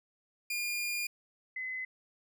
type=tone pair in turn; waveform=sawtooth / sine; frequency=2417 / 2032 Hz; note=D7 / B6; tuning=+49 / +49 cents; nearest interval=minor third; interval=300 cents; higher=first; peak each=-29 / -35 dBFS; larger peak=first; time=0.5-1.07 / 1.56-1.85 s; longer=first; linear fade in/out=5 ms; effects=none

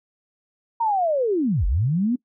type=linear two-way sweep; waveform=sine; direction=down then up; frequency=944 to 39.74 to 257.8 Hz; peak=-18 dBFS; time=0.8-2.16 s; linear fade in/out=10 ms; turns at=1.66 s; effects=noise-tail reverb RT60 0.1 s tail -20 dB re dry

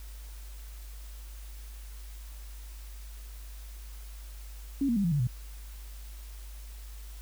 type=tone with pitch steps; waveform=sine; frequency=276.4 / 235.1 / 200 / 170.14 / 144.74 / 123.12 Hz; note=C#4 / A#3 / G3 / F3 / D3 / B2; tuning=-5 / +15 / +35 / -45 / -25 / -5 cents; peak=-24 dBFS; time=4.81-5.272 s; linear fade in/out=5 ms; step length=77 ms; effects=added 51 Hz sine -41 dBFS peak until 7.21 s + white hiss -54 dBFS RMS until 7.21 s

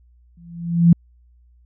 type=tone with exponential growth; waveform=sine; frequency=170 Hz; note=F3; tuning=46 cents flat; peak=-5 dBFS; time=0.37-0.93 s; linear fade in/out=5 ms; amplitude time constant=120 ms; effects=added 60 Hz sine -50 dBFS peak until 1.65 s

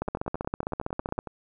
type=two click trains; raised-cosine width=1 ms; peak=-14 / -22 dBFS; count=19 / 14; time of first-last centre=0.02-1.189 / 0.08-1.273 s; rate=15.4 / 10.9 Hz; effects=none

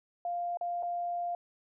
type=tone with dropouts; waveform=sine; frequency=698.5 Hz; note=F5; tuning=in tune; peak=-31 dBFS; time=0.25-1.35 s; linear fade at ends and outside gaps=2 ms; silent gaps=0.572-0.611 / 0.826-0.831 s; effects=none

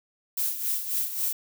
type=noise with tremolo; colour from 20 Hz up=violet; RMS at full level=-26 dBFS; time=0.37-1.33 s; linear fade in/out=5 ms; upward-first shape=sine; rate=3.7 Hz; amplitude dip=65%; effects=none

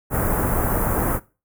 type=band-stop noise; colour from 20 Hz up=pink; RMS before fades=-21 dBFS; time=0.1-1.2 s; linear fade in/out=50 ms; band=1500 to 11000 Hz; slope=24 dB/octave; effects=noise-tail reverb RT60 0.3 s tail -19 dB re dry

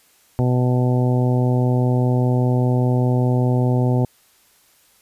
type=harmonic tone; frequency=125 Hz; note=B2; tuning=21 cents sharp; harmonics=1 / 2 / 3 / 4 / 5 / 6 / 7; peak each=-16 / -22 / -26 / -28 / -30 / -32 / -33 dBFS; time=0.39-4.05 s; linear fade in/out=0 ms; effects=white hiss -56 dBFS RMS until 5.01 s + resampled to 32000 Hz

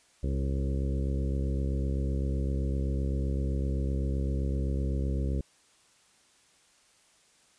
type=harmonic tone with a mistuned harmonic; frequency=67.8 Hz; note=C#2; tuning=38 cents flat; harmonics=1 / 2 / 3 / 4 / 5 / 6 / 7 / 8; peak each=-28 / -34 / -38 / -40 / -42 / -44 / -45 / -46 dBFS; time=0.23-5.41 s; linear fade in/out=5 ms; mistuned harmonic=6; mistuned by=+15 cents; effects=white hiss -63 dBFS RMS until 7.58 s + resampled to 22050 Hz

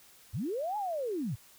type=linear two-way sweep; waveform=sine; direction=up then down; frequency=73.42 to 860 to 90.6 Hz; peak=-31 dBFS; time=0.33-1.36 s; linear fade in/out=20 ms; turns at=0.77 s; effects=white hiss -58 dBFS RMS until 1.58 s

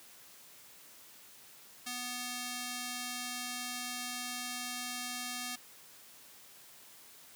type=tone with band-pass filter; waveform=square; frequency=246.9 Hz; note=B3; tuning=in tune; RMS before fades=-40 dBFS; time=1.86-5.56 s; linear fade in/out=10 ms; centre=7200 Hz; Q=0.52; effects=white hiss -56 dBFS RMS until 7.35 s + high-pass 100 Hz 12 dB/octave

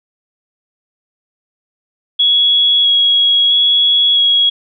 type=tone with vibrato; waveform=sine; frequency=3335 Hz; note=G#7; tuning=7 cents sharp; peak=-8 dBFS; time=2.19-4.5 s; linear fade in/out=10 ms; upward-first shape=square; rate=0.76 Hz; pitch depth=9 cents each way; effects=none

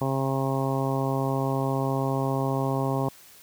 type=harmonic tone; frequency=134.7 Hz; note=C#3; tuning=49 cents flat; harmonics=1 / 2 / 3 / 4 / 5 / 6 / 7 / 8; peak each=-27 / -30 / -32 / -33 / -34 / -35 / -35 / -36 dBFS; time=0.01-3.09 s; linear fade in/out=5 ms; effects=white hiss -51 dBFS RMS until 3.42 s

